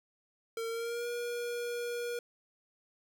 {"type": "tone with pitch glide", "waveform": "square", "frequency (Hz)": [456.3, 478.4], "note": ["A#4", "A#4"], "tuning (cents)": [-37, 45], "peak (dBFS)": -35, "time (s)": [0.57, 2.19], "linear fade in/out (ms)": 2, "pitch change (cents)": 82, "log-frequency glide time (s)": [0.69, 1.07], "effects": []}